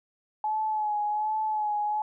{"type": "tone with vibrato", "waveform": "sine", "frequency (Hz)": 851, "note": "G#5", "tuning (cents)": 42, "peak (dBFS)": -25, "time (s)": [0.44, 2.02], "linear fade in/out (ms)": 2, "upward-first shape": "sine", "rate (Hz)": 1.3, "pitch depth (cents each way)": 35, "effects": []}